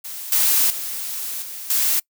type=noise with level steps; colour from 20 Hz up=blue; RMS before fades=-32 / -17 / -28 / -33 / -19 dBFS; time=0.04-2 s; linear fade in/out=10 ms; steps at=0.32 / 0.7 / 1.42 / 1.7 s; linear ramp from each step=2 ms; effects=noise-tail reverb RT60 0.1 s tail -25 dB re dry